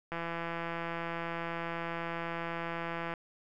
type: click train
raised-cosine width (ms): 0.5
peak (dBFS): -22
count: 508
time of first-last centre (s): 0.12-3.138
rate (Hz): 168
effects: none